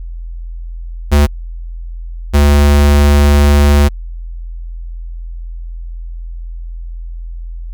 square tone pair in turn, 72.7 / 72.28 Hz, D2 / D2, -17 / -27 cents, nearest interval unison, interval 10 cents, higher first, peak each -6 dBFS, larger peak neither, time 1.11-1.27 / 2.33-3.89 s, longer second, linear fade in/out 20 ms, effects added 42 Hz sine -22 dBFS peak until 7.73 s

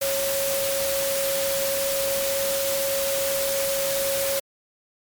sine tone in noise, 550 Hz, C#5, 14 cents flat, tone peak -24 dBFS, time 0.01-4.4 s, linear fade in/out 10 ms, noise white, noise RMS -27 dBFS, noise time 0.01-4.4 s, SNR 0 dB, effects MP3 96 kbps

